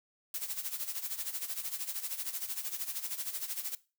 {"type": "noise with tremolo", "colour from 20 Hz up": "blue", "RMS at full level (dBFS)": -35, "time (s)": [0.34, 3.75], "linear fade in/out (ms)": 2, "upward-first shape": "sine", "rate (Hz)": 13, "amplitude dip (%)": 75, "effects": ["noise-tail reverb RT60 0.3 s tail -19 dB re dry"]}